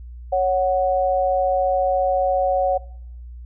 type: tone pair together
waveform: sine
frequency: 554.4 / 740 Hz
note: C#5 / F#5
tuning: 0 / 0 cents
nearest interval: perfect fourth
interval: 500 cents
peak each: -19 dBFS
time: 0.32-2.78 s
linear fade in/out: 10 ms
effects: noise-tail reverb RT60 0.7 s tail -21 dB re dry + added 60 Hz sine -34 dBFS peak until 3.45 s